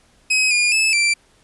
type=tone with pitch steps; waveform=sawtooth; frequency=2540 / 2427 / 2609 / 2349 Hz; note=D#7 / D#7 / E7 / D7; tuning=+35 / -44 / -18 / 0 cents; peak=-11 dBFS; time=0.3-1.14 s; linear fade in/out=10 ms; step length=210 ms; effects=pink hiss -56 dBFS RMS until 1.43 s + resampled to 24000 Hz